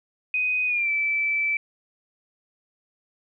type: tone with pitch glide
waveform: sine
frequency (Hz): 2500 to 2319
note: D#7 to D7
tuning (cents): +8 to -22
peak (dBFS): -21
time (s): 0.34-1.57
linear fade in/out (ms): 2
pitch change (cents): -130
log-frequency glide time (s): 0.66-0.9
effects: none